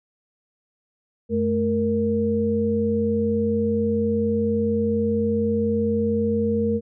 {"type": "tone cluster", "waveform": "sine", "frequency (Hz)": [93.5, 217.7, 466.4], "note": ["F#2", "A3", "A#4"], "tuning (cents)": [19, -18, 1], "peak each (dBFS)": [-29, -22, -22], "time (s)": [1.29, 6.81], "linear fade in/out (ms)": 50, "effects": []}